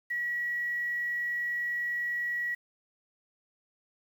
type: tone with quantisation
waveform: sine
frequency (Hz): 1925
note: B6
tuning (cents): -45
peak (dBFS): -29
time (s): 0.1-2.55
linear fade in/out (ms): 10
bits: 9
effects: none